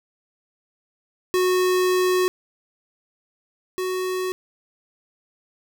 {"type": "tone pair in turn", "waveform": "square", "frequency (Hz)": [366.9, 370.3], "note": ["F#4", "F#4"], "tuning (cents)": [-15, 1], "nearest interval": "unison", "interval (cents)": 16, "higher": "second", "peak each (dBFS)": [-18, -24], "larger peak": "first", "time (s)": [[1.34, 2.28], [3.78, 4.32]], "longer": "first", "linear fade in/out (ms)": 0, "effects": []}